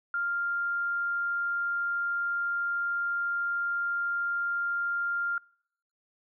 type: tone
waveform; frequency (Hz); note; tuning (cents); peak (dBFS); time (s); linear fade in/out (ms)
sine; 1396.9; F6; 0; -27; 0.14-5.38; 2
effects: noise-tail reverb RT60 0.7 s tail -26 dB re dry